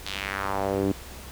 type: tone with band-pass filter sweep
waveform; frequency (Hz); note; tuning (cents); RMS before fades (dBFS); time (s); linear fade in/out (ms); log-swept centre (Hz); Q
sawtooth; 98; G2; 0; -28; 0.06-0.92; 0; 4000 to 290; 2.1
effects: added 65 Hz sine -43 dBFS peak until 1.31 s + pink hiss -43 dBFS RMS until 1.31 s